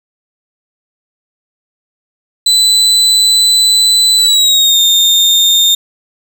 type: tone with pitch glide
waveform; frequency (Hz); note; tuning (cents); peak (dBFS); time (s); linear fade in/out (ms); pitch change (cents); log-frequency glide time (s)
35% pulse; 3999 to 3646; B7 to A#7; +21 to -39; -5; 2.46-5.75; 5; -160; 4.17-4.79
effects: none

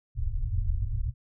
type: low-pass noise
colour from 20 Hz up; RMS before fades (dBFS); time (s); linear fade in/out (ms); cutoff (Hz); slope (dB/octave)
pink; -28; 0.15-1.14; 50; 120; 96
effects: none

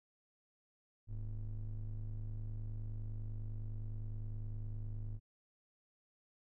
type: ring-modulated tone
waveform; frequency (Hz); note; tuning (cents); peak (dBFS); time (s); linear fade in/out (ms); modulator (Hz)
triangle; 65; C2; -11; -34; 1.07-5.2; 50; 40.1
effects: none

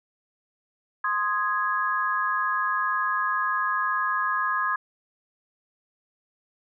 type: chord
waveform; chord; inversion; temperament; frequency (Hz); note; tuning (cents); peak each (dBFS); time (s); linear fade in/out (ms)
sine; Ab major; first; equal; 1046.5 / 1244.5 / 1661.2; C6 / Eb6 / Ab6; 0 / 0 / 0; -27; 1.04-4.76; 5
effects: none

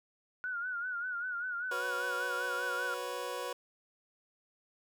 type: tone with vibrato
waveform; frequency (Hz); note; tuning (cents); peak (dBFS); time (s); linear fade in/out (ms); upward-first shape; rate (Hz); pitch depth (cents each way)
sine; 1450; F#6; -35; -34; 0.44-2.94; 0; sine; 5.1; 77
type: chord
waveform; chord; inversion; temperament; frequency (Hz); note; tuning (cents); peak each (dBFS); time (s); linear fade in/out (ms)
25% pulse; F# suspended fourth; none; just; 370 / 493.3 / 555; F#4 / B4 / C#5; 0 / -2 / +2; -41 / -35 / -38; 1.71-3.53; 5
effects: none

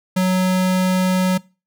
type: tone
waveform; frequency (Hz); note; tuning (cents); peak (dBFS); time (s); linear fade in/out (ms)
square; 185; F#3; 0; -15; 0.16-1.38; 10
effects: noise-tail reverb RT60 0.3 s tail -22 dB re dry

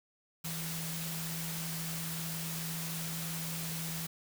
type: tone in noise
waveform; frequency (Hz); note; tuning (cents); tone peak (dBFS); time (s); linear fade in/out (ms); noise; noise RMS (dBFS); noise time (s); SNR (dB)
sine; 163.7; E3; -12; -39; 0.44-4.07; 10; white; -40; 0.44-4.07; -2
effects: none

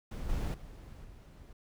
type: noise with level steps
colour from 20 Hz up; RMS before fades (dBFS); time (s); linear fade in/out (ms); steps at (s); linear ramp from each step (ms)
brown; -39 / -34 / -48 / -51; 0.11-1.53; 5; 0.29 / 0.54 / 1.04; 2
effects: none

